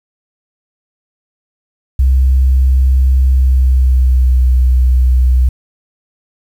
sine tone with pitch glide, 65.41 to 63.07 Hz, C2 to B1, 0 to +37 cents, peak -5 dBFS, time 1.99-5.49 s, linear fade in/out 5 ms, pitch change -63 cents, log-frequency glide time 3.29-4.39 s, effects tanh soft clip ceiling -3 dBFS + 7-bit

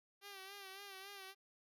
5% pulse tone with vibrato, 392 Hz, G4, in tune, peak -39 dBFS, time 0.21-1.35 s, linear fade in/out 50 ms, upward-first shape sine, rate 3.6 Hz, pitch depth 58 cents each way, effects none

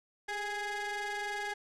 30% pulse ring-modulated tone, 417.2 Hz, G#4, 8 cents sharp, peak -29 dBFS, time 0.28-1.54 s, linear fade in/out 10 ms, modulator 1240 Hz, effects low-pass 9000 Hz 12 dB/octave

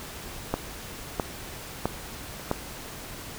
click train, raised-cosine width 1 ms, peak -10 dBFS, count 4, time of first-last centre 0.54-2.514 s, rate 1.52 Hz, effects pink hiss -40 dBFS RMS until 3.38 s

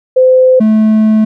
sine / triangle tone pair in turn, 514 / 217.1 Hz, C5 / A3, -31 / -23 cents, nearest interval octave + minor third, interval 1492 cents, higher first, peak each -3 dBFS, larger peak neither, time 0.16-0.6 / 0.6-1.25 s, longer second, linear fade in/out 10 ms, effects none

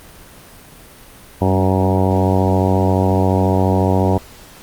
harmonic tone with a mistuned harmonic, 94.3 Hz, F#2, 33 cents sharp, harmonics 1 / 2 / 3 / 4 / 5 / 6 / 7 / 8 / 9 / 10, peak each -16 / -19 / -21 / -22 / -23 / -24 / -24 / -25 / -26 / -26 dBFS, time 1.41-4.18 s, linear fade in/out 5 ms, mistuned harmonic 2, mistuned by +29 cents, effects pink hiss -41 dBFS RMS until 4.62 s + Opus 32 kbps

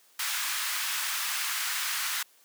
pink high-pass noise, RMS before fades -31 dBFS, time 0.19-2.23 s, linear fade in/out 5 ms, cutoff 1200 Hz, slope 24 dB/octave, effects white hiss -61 dBFS RMS until 2.44 s + high-pass 300 Hz 12 dB/octave

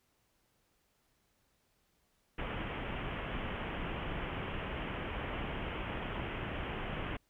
pink low-pass noise, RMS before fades -39 dBFS, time 2.38-7.17 s, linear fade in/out 5 ms, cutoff 3200 Hz, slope 96 dB/octave, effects pink hiss -75 dBFS RMS until 7.29 s

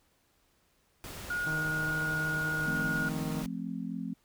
pink noise, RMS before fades -43 dBFS, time 1.04-3.46 s, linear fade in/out 0 ms
sine tone, 1440 Hz, F#6, 47 cents flat, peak -30 dBFS, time 1.3-3.09 s, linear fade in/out 5 ms
harmonic tone, 155.56 Hz, D#3, in tune, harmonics 1 / 2 / 3 / 4 / 5 / 6 / 7 / 8 / 9, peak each -36 / -42 / -46 / -48 / -50 / -52 / -53 / -54 / -55 dBFS, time 1.46-3.43 s, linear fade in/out 10 ms
sine chord, F major, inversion none, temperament just, 174.61 / 218.3 / 261.9 Hz, F3 / A3 / C4, 0 / -13 / +2 cents, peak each -38 dBFS, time 2.66-4.14 s, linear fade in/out 10 ms
effects pink hiss -70 dBFS RMS until 4.24 s

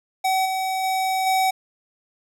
square tone with level steps, 758 Hz, F#5, 42 cents sharp, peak -19 / -23 / -21 / -18 dBFS, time 0.24-1.51 s, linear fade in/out 10 ms, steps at 0.45 / 0.83 / 1.26 s, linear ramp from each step 10 ms, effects none

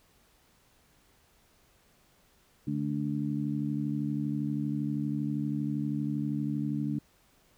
harmonic tone, 72.6 Hz, D2, 19 cents flat, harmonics 2 / 3 / 4, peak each -33 / -33 / -33 dBFS, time 2.67-6.99 s, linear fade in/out 5 ms, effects pink hiss -65 dBFS RMS until 7.57 s

